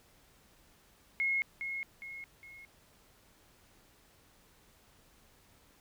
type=tone with echo; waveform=sine; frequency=2164 Hz; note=C#7; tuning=42 cents flat; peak=-28 dBFS; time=1.2-1.42 s; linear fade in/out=0 ms; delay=410 ms; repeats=3; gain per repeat=-7 dB; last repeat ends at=2.65 s; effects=pink hiss -64 dBFS RMS until 5.8 s